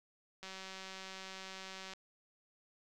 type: click train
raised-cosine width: 0.2 ms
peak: -30 dBFS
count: 287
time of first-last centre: 0.43-1.935 s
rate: 190 Hz
effects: none